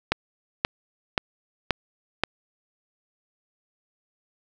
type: click train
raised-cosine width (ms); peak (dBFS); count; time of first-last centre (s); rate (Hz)
0.3; -4; 5; 0.12-2.236; 1.89
effects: none